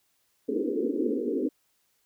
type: band-pass noise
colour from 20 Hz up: pink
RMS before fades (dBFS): -28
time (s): 0.48-1.49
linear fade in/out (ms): 10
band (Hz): 230 to 490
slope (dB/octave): 96
effects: white hiss -71 dBFS RMS until 2.05 s